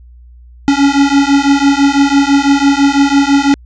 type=beating tone pair; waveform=square; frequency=277.2 / 283.2 Hz; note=C#4 / C#4; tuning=0 / +37 cents; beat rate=6 Hz; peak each=-11 dBFS; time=0.68-3.54 s; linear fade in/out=0 ms; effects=added 60 Hz sine -35 dBFS peak until 3.65 s + resampled to 16000 Hz